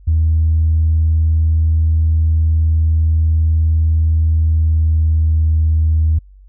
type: tone with pitch glide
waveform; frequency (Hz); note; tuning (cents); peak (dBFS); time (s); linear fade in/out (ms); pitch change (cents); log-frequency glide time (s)
sine; 79.8 to 79.07; D#2 to D#2; +44 to +28; -9; 0.07-6.19; 10; -16; 4.29-5.35
effects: tanh soft clip ceiling -6 dBFS + added 48 Hz sine -39 dBFS peak until 6.48 s